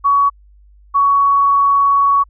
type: tone pair in turn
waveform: sine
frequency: 1125 / 1120.4 Hz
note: C#6 / C#6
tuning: +25 / +18 cents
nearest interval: unison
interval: 7 cents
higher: first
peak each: -9 dBFS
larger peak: neither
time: 0.04-0.3 / 0.94-2.24 s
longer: second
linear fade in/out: 20 ms
effects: added 50 Hz sine -43 dBFS peak until 2.29 s